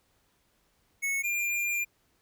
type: tone pair in turn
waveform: square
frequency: 2202 / 2399 Hz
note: C#7 / D7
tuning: -12 / +36 cents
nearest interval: minor second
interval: 148 cents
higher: second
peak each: -28 dBFS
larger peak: neither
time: 1.02-1.23 / 1.23-1.85 s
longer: second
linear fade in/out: 20 ms
effects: pink hiss -70 dBFS RMS until 2.21 s